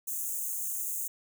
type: high-pass noise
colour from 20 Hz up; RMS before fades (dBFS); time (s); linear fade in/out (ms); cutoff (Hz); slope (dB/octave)
white; -34; 0.07-1.08; 10; 6300; 96
effects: none